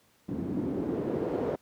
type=noise with low-pass filter sweep; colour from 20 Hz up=white; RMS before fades=-31 dBFS; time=0.28-1.56 s; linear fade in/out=10 ms; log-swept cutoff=240 to 500 Hz; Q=2.2; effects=pink hiss -65 dBFS RMS until 1.61 s + high-pass 100 Hz 12 dB/octave